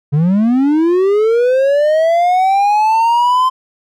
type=linear sweep; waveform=triangle; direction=up; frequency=138.59 to 1039 Hz; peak=-7 dBFS; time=0.12-3.5 s; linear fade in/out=20 ms; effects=none